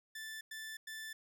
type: tone bursts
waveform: sawtooth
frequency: 1760 Hz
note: A6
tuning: in tune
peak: -40 dBFS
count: 3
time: 0.15-1.13 s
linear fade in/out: 5 ms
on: 260 ms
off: 100 ms
effects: none